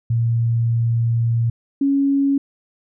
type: tone pair in turn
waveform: sine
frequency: 116.2 / 277.6 Hz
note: A#2 / C#4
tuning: -5 / +3 cents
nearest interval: octave + minor third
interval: 1508 cents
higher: second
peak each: -15 / -14 dBFS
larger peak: second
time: 0.1-1.5 / 1.81-2.38 s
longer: first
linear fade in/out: 5 ms
effects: none